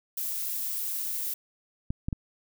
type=noise; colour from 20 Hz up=violet; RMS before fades=-32 dBFS; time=0.17-1.34 s; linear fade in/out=5 ms
type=clicks; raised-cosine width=5 ms; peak=-17 dBFS; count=3; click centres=1.905 / 2.085 / 2.128 s
effects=none